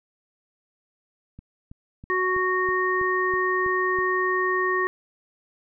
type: click train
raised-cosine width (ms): 5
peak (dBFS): -29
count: 9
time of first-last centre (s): 1.39-3.987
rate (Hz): 3.08
type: harmonic tone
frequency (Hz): 370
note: F#4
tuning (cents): 0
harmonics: 1 / 3 / 5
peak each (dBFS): -25 / -25 / -25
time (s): 2.1-4.87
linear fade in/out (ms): 0
effects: none